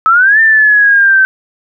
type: exponential two-way sweep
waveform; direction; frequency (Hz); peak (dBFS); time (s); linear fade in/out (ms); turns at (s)
sine; up then down; 1282 to 1800 to 1537; -4; 0.06-1.25; 0; 0.4
effects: none